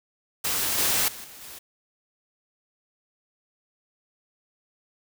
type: noise with level steps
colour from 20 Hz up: white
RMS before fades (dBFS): -26 / -23 / -40 / -45 / -42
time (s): 0.44-1.59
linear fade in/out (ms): 10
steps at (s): 0.78 / 1.08 / 1.24 / 1.41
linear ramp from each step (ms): 2
effects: none